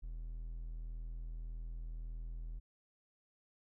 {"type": "tone", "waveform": "triangle", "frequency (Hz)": 40.86, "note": "E1", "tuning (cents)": -14, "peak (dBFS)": -39, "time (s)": [0.02, 2.6], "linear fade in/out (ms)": 20, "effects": []}